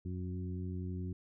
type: harmonic tone with a mistuned harmonic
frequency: 91 Hz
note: F#2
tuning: 28 cents flat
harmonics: 1 / 2 / 3 / 4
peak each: -38 / -42 / -47 / -49 dBFS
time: 0.05-1.13 s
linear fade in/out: 5 ms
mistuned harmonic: 1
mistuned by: -27 cents
effects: none